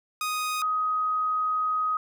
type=tone pair in turn; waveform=sawtooth / sine; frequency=1246 / 1256.1 Hz; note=D#6 / D#6; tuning=+2 / +16 cents; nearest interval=unison; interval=14 cents; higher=second; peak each=-23 dBFS; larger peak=neither; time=0.21-0.62 / 0.62-1.97 s; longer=second; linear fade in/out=2 ms; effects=none